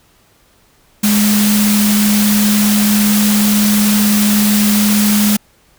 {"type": "tone in noise", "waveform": "sine", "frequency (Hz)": 208.3, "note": "G#3", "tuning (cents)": 5, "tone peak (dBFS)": -10, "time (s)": [1.03, 5.37], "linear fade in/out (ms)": 10, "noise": "white", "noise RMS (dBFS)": -17, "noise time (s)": [1.03, 5.37], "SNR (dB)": 4, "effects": ["pink hiss -52 dBFS RMS until 5.78 s"]}